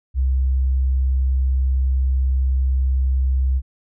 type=tone; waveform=sine; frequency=65.41 Hz; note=C2; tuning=in tune; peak=-15 dBFS; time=0.14-3.62 s; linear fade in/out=50 ms; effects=none